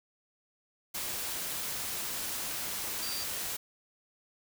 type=tone in noise; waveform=sine; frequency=4699 Hz; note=D8; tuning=in tune; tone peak=-38 dBFS; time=3.02-3.24 s; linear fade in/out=10 ms; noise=white; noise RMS=-36 dBFS; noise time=0.94-3.57 s; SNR=-5 dB; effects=none